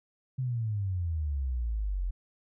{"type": "exponential sweep", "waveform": "sine", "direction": "down", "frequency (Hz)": [132.6, 42.95], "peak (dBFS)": -28, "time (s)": [0.38, 2.11], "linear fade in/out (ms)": 10, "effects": []}